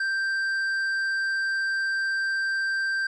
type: tone with tanh clipping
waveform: sine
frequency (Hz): 1571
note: G6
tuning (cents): +3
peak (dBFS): -25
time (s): 0-3.07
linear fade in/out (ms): 5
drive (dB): 7
effects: none